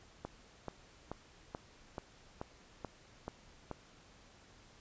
click train, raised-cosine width 1 ms, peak -26 dBFS, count 9, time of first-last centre 0.25-3.713 s, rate 2.31 Hz, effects pink hiss -61 dBFS RMS until 4.8 s + resampled to 16000 Hz

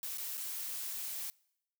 blue noise with dropouts, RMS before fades -40 dBFS, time 0.03-1.3 s, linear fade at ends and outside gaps 0 ms, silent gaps 0.174-0.182 / 0.372-0.377 s, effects noise-tail reverb RT60 0.8 s tail -25 dB re dry

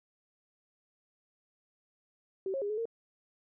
sine tone with pitch steps, 383.4 / 542 / 408 / 426 / 458.7 Hz, G4 / C#5 / G#4 / G#4 / A#4, -38 / -39 / -31 / +44 / -28 cents, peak -31 dBFS, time 2.46-2.855 s, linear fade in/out 2 ms, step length 79 ms, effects none

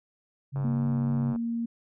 sine tone with vibrato, 136.6 Hz, C#3, 25 cents flat, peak -26 dBFS, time 0.52-1.35 s, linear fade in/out 50 ms, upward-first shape sine, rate 3.6 Hz, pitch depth 16 cents each way
click train, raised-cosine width 1 ms, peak -28 dBFS, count 81, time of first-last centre 0.56-1.36 s, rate 100 Hz
sine tone, 232.5 Hz, A#3, 4 cents flat, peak -27 dBFS, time 0.64-1.66 s, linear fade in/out 10 ms
effects none

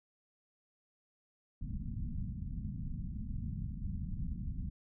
pink low-pass noise, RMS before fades -39 dBFS, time 1.61-4.7 s, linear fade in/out 5 ms, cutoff 230 Hz, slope 48 dB/octave, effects none

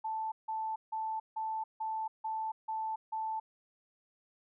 sine tone bursts, 880 Hz, A5, in tune, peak -33 dBFS, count 8, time 0.04-3.4 s, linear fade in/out 10 ms, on 280 ms, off 160 ms, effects none

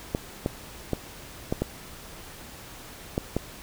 clicks, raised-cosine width 2 ms, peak -11 dBFS, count 7, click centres 0.149 / 0.461 / 0.933 / 1.525 / 1.62 / 3.179 / 3.366 s, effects pink hiss -44 dBFS RMS until 3.62 s

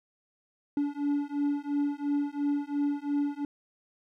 triangle beating tone pair, 286.3 / 289.2 Hz, D4 / D4, -44 / -27 cents, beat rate 2.9 Hz, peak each -28 dBFS, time 0.77-3.45 s, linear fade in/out 2 ms, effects none

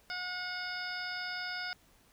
harmonic tone with a mistuned harmonic, 725 Hz, F#5, 35 cents flat, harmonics 1 / 2 / 3 / 4 / 5 / 6 / 7, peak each -45 / -39 / -44 / -50 / -49 / -48 / -42 dBFS, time 0.1-1.73 s, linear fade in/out 0 ms, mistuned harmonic 6, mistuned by +81 cents, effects pink hiss -65 dBFS RMS until 2.12 s

